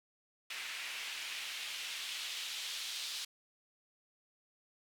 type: noise with band-pass filter sweep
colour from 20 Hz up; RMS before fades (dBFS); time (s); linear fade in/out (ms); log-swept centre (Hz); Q
white; -42; 0.5-3.25; 5; 2300 to 3800; 1.7
effects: none